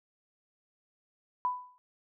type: tone with exponential decay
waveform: sine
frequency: 995 Hz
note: B5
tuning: 13 cents sharp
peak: -24 dBFS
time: 1.45-1.78 s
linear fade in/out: 0 ms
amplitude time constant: 71 ms
effects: none